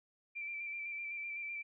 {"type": "tone with vibrato", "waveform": "sine", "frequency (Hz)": 2349, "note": "D7", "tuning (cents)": 0, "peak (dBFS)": -39, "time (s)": [0.35, 1.63], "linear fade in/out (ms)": 20, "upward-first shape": "square", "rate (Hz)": 7.9, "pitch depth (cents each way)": 23, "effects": []}